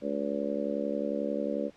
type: harmonic tone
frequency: 71.2 Hz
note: C#2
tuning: 47 cents sharp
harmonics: 3 / 4 / 5 / 6 / 7 / 8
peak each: -35 / -35 / -39 / -40 / -35 / -34 dBFS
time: 0.01-1.71 s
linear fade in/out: 50 ms
effects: pink hiss -60 dBFS RMS until 1.76 s + low-pass 5000 Hz 12 dB/octave